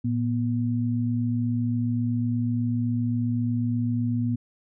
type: tone pair together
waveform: sine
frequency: 114.3 / 242.2 Hz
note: A#2 / B3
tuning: -34 / -34 cents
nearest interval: octave + minor second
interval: 1300 cents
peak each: -25 dBFS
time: 0.04-4.36 s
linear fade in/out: 10 ms
effects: none